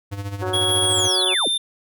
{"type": "tone with tremolo", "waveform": "square", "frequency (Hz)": 100.1, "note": "G2", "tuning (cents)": 37, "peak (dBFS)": -25, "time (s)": [0.11, 1.09], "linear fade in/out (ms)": 20, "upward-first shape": "sine", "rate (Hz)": 14, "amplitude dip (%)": 65}
{"type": "harmonic tone", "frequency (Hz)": 185, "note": "F#3", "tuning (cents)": 0, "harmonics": [2, 3, 4, 5, 6, 7, 8, 9], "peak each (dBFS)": [-26, -30, -32, -34, -36, -37, -38, -39], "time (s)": [0.41, 1.35], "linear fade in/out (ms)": 20}
{"type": "tone with pitch glide", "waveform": "square", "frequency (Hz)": [3326, 3585], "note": ["G#7", "A7"], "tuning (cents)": [2, 32], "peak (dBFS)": -19, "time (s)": [0.53, 1.58], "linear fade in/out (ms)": 10, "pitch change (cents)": 130, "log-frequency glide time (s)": [1.09, 1.41]}
{"type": "linear sweep", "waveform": "sine", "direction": "down", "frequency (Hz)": [11290, 186.9], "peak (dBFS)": -23, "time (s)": [0.71, 1.48], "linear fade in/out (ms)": 5}
{"effects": []}